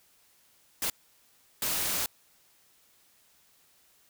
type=noise bursts at uneven times; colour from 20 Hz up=white; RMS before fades=-30 dBFS; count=2; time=0.82-0.9 / 1.62-2.06 s; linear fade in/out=2 ms; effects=white hiss -64 dBFS RMS until 4.09 s